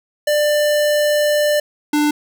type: tone pair in turn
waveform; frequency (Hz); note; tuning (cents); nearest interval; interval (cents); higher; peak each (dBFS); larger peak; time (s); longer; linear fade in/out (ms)
square; 594 / 297; D5 / D4; +20 / +20; octave; 1200; first; -14; neither; 0.27-1.6 / 1.93-2.11; first; 5
effects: none